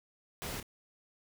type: noise with echo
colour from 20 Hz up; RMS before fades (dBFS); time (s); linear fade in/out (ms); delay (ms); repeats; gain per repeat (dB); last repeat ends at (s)
pink; -40; 0.42-0.6; 0; 28; 1; -9; 0.628
effects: none